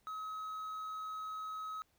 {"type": "tone with quantisation", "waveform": "triangle", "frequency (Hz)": 1277, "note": "D#6", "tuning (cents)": 45, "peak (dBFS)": -38, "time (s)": [0.07, 1.82], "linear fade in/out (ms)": 0, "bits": 11, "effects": ["pink hiss -75 dBFS RMS until 1.98 s"]}